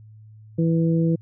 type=harmonic tone; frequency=164.81 Hz; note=E3; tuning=in tune; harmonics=1 / 2 / 3; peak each=-18 / -24 / -28 dBFS; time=0.58-1.16 s; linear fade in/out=10 ms; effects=added 108 Hz sine -43 dBFS peak until 1.21 s